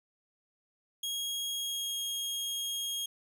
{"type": "tone with pitch glide", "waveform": "sawtooth", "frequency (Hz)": [3282, 3261], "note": ["G#7", "G#7"], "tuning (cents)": [-21, -32], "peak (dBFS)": -30, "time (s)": [1.03, 3.06], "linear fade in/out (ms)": 5, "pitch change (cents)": -11, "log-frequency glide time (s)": [1.54, 1.98], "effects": []}